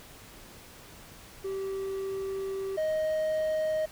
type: tone pair in turn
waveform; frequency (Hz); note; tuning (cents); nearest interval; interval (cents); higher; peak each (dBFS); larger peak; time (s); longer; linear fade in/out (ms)
triangle; 387.4 / 624.9; G4 / D#5; -20 / +7; minor sixth; 827; second; -29 / -24; second; 1.44-2.77 / 2.77-3.86; first; 10
effects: pink hiss -50 dBFS RMS until 3.91 s